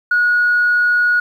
sine tone, 1453 Hz, F#6, 32 cents flat, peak -10 dBFS, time 0.11-1.2 s, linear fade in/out 5 ms, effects tanh soft clip ceiling -7 dBFS + 8-bit

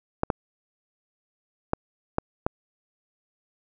clicks, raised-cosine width 1 ms, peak -8 dBFS, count 5, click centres 0.234 / 0.302 / 1.734 / 2.184 / 2.465 s, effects none

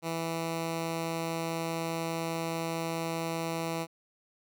10% pulse tone, 164.81 Hz, E3, in tune, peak -23 dBFS, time 0.02-3.87 s, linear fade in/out 50 ms, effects none

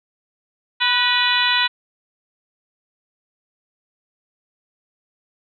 harmonic tone with a mistuned harmonic, 493.9 Hz, B4, in tune, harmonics 2 / 3 / 4 / 5 / 6 / 7 / 8, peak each -23 / -23 / -23 / -23 / -23 / -23 / -23 dBFS, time 0.8-1.68 s, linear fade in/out 20 ms, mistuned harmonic 4, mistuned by -42 cents, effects none

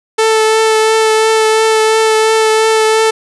sawtooth tone with vibrato, 440 Hz, A4, in tune, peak -4 dBFS, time 0.18-3.11 s, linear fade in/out 10 ms, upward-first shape triangle, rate 2.9 Hz, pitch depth 16 cents each way, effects resampled to 24000 Hz + 7-bit

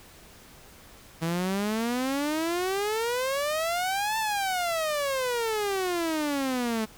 sawtooth exponential two-way sweep, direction up then down, 161.1 to 893 to 214.9 Hz, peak -22 dBFS, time 1.21-6.86 s, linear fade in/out 20 ms, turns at 4.18 s, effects pink hiss -51 dBFS RMS until 6.97 s

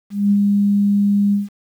sine tone with ADSR envelope, 202.5 Hz, G#3, 43 cents flat, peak -10 dBFS, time 0.1-1.49 s, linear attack 210 ms, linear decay 57 ms, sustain -2 dB, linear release 160 ms, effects 8-bit

